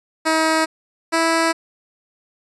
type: tone pair in turn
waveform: 10% pulse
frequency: 318.8 / 328.3 Hz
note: D#4 / E4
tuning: +42 / -7 cents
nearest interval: minor second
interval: 51 cents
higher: second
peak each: -7 dBFS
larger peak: neither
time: 0.25-0.66 / 1.12-1.53 s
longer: neither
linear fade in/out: 20 ms
effects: resampled to 24000 Hz